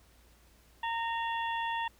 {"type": "harmonic tone with a mistuned harmonic", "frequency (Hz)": 921, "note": "A#5", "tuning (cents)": -21, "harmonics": [1, 2, 3, 4], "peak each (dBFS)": [-32, -38, -42, -44], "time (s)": [0.83, 1.88], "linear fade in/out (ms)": 5, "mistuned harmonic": 4, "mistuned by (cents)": -130, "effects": ["added 58 Hz sine -61 dBFS peak until 1.99 s", "pink hiss -64 dBFS RMS until 1.99 s"]}